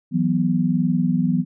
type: chord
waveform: sine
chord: E suspended second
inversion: none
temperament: equal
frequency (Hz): 164.81 / 185 / 246.9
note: E3 / F#3 / B3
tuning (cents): 0 / 0 / 0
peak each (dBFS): -21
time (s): 0.11-1.45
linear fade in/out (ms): 50
effects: none